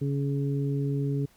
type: harmonic tone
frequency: 140.2 Hz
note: C#3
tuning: 20 cents sharp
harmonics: 1 / 2 / 3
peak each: -26 / -32 / -35 dBFS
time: 0.01-1.26 s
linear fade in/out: 10 ms
effects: pink hiss -61 dBFS RMS until 1.36 s